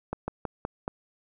slowing click train, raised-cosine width 1 ms, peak -16 dBFS, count 5, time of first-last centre 0.13-0.879 s, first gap 150 ms, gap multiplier 1.15, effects none

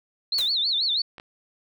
sine tone with vibrato, 3973 Hz, B7, 10 cents sharp, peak -21 dBFS, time 0.32-1.02 s, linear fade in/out 5 ms, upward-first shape sine, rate 6.2 Hz, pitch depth 210 cents each way
white noise with exponential decay, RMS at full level -30 dBFS, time 0.38-0.56 s, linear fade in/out 5 ms, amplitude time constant 38 ms
clicks, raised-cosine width 0.3 ms, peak -25 dBFS, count 2, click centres 1.182 / 1.199 s
effects none

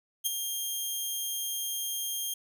10% pulse tone with ADSR envelope, 3210 Hz, G7, 40 cents sharp, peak -16 dBFS, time 0.24-2.34 s, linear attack 23 ms, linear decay 19 ms, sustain -7 dB, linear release 5 ms, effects none

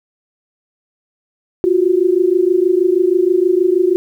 sine tone pair together, 349.2 / 375.5 Hz, F4 / F#4, 0 / +26 cents, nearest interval minor second, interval 126 cents, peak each -13 dBFS, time 1.64-3.96 s, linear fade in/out 0 ms, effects 8-bit

